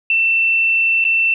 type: tone with dropouts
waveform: sine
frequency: 2682 Hz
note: E7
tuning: 29 cents sharp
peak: -12 dBFS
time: 0.1-1.34 s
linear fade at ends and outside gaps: 2 ms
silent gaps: 1.042-1.05 s
effects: none